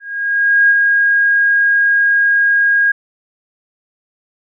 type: tone with ADSR envelope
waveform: sine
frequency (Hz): 1632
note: G#6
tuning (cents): -31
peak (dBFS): -6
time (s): 0-2.92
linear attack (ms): 700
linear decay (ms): 30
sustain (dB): -3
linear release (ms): 8
effects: none